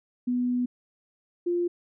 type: tone pair in turn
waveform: sine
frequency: 246.9 / 349.2 Hz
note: B3 / F4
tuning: 0 / 0 cents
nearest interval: tritone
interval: 600 cents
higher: second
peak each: -23 dBFS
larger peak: neither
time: 0.27-0.66 / 1.46-1.68 s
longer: first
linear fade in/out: 10 ms
effects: none